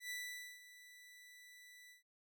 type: tone with ADSR envelope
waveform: sawtooth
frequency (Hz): 1975.5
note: B6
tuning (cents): 0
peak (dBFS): -38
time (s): 0-2.03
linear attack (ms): 100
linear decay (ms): 490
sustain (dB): -16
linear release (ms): 130
effects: none